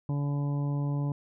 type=harmonic tone; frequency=143.2 Hz; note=D3; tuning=43 cents flat; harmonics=1 / 2 / 3 / 4 / 5 / 6 / 7; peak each=-27 / -36 / -46 / -45 / -52 / -47 / -48 dBFS; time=0.09-1.12 s; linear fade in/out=2 ms; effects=none